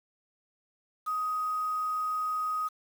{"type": "tone with quantisation", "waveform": "sine", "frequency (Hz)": 1253, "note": "D#6", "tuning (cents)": 12, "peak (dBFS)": -28, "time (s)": [1.06, 2.69], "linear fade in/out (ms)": 20, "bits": 8, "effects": []}